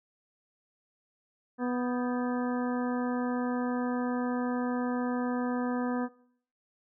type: harmonic tone with a mistuned harmonic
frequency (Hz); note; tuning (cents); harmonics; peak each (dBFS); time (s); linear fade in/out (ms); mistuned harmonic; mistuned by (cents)
246.9; B3; 0; 1 / 2 / 3 / 4 / 5 / 6 / 7; -29 / -35 / -39 / -41 / -43 / -45 / -46; 1.58-6.09; 50; 6; +96
effects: noise-tail reverb RT60 0.6 s tail -19 dB re dry